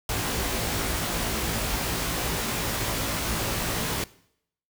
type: noise with comb filter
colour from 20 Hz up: pink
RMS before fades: -28 dBFS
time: 0.09-4.04 s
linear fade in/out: 2 ms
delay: 18 ms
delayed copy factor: +0.8
effects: noise-tail reverb RT60 0.7 s tail -20 dB re dry